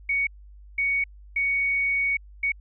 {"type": "tone bursts at uneven times", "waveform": "sine", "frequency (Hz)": 2233, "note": "C#7", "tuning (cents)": 12, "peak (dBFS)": -21, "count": 4, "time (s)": [[0.09, 0.27], [0.78, 1.04], [1.36, 2.17], [2.43, 2.52]], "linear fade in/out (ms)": 5, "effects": ["added 50 Hz sine -44 dBFS peak until 2.6 s"]}